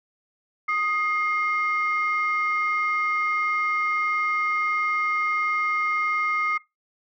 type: tone pair together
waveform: sine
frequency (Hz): 1244.5 / 2126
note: D#6 / C7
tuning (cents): 0 / +27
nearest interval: major sixth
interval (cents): 927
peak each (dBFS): -23 / -24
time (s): 0.68-6.58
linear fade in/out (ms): 10
effects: noise-tail reverb RT60 0.2 s tail -20 dB re dry + tanh soft clip ceiling -15 dBFS